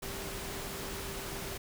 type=tone in noise; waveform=sine; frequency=392 Hz; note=G4; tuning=in tune; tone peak=-46 dBFS; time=0.02-1.58 s; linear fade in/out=10 ms; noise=pink; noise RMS=-40 dBFS; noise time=0.02-1.58 s; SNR=-9 dB; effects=none